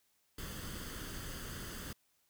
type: noise with comb filter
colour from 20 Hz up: pink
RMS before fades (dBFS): -44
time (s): 0.38-1.93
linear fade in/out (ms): 5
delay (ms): 0.63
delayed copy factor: +0.6
effects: white hiss -75 dBFS RMS until 2.29 s